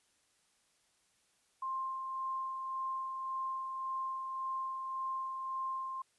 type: tone with tremolo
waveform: sine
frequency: 1055 Hz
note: C6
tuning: 14 cents sharp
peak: -34 dBFS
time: 1.62-6.02 s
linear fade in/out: 5 ms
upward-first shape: sine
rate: 1.8 Hz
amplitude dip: 35%
effects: white hiss -73 dBFS RMS until 6.18 s + resampled to 24000 Hz